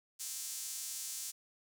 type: tone with high-pass filter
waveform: sawtooth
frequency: 261.6 Hz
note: C4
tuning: in tune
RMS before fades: -42 dBFS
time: 0.19-1.32 s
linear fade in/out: 20 ms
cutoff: 7000 Hz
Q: 1.4
effects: none